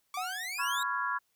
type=exponential sweep; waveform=sawtooth; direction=up; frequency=1122 to 3893 Hz; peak=-32 dBFS; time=0.14-0.83 s; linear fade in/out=2 ms
type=tone with exponential decay; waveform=triangle; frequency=740 Hz; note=F#5; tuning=in tune; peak=-30 dBFS; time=0.17-0.77 s; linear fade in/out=5 ms; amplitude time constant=130 ms
type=chord; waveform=sine; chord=C# dominant seventh; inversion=third; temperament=just; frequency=997.9 / 1108.7 / 1385.9 / 1663.1 Hz; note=B5 / C#6 / E#6 / G#6; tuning=+18 / 0 / -14 / +2 cents; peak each=-35 dBFS; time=0.58-1.19 s; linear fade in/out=20 ms
effects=white hiss -75 dBFS RMS until 1.35 s